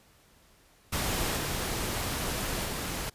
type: noise with level steps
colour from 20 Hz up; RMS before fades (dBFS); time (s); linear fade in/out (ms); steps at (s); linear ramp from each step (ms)
pink; -30 / -32 / -34; 0.92-3.1; 10; 1.36 / 2.65; 10
effects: pink hiss -61 dBFS RMS until 3.14 s + resampled to 32000 Hz